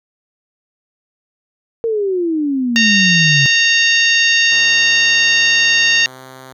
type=exponential sweep; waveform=sine; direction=down; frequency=466.2 to 135.6 Hz; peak=-14 dBFS; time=1.84-3.46 s; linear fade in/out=0 ms
type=harmonic tone; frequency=922 Hz; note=A#5; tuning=19 cents flat; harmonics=2 / 3 / 4 / 5 / 6 / 7; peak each=-14 / -14 / -18 / -20 / -23 / -23 dBFS; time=2.76-6.06 s; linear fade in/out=0 ms
type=tone with pitch glide; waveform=5% pulse; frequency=126.7 to 130.71 Hz; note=B2 to C3; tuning=+45 to -1 cents; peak=-23 dBFS; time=4.51-6.53 s; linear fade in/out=10 ms; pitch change=+54 cents; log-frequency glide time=5.8-6.23 s
effects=none